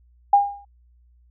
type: tone with exponential decay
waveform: sine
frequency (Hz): 808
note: G#5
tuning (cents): -48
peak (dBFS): -8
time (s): 0.33-0.65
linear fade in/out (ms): 5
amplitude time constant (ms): 69
effects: added 60 Hz sine -53 dBFS peak until 1.3 s